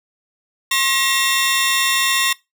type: tone cluster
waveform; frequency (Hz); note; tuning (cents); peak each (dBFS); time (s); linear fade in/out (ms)
sawtooth; 1073 / 1902 / 2714 / 3571; C6 / A#6 / E7 / A7; +43 / +34 / +50 / +25; -18; 0.71-2.33; 5
effects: noise-tail reverb RT60 0.2 s tail -20 dB re dry